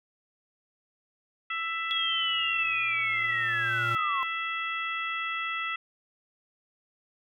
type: harmonic tone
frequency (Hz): 663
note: E5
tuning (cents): +10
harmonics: 2 / 3 / 4 / 5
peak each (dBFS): -33 / -34 / -35 / -40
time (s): 1.5-5.76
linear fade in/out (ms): 5
type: linear sweep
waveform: sine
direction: down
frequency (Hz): 3348 to 1039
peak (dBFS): -27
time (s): 1.91-4.23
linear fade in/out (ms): 0
type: tone with exponential growth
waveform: square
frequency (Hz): 116.54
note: A#2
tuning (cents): 0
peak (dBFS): -33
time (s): 1.97-3.95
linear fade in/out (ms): 0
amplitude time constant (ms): 430
effects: none